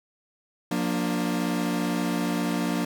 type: chord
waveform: 40% pulse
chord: Bb major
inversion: second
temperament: equal with one note detuned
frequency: 177.97 / 233.1 / 293.7 Hz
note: F3 / Bb3 / D4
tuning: +33 / 0 / 0 cents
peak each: -28 dBFS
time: 0.71-2.85 s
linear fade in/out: 5 ms
effects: none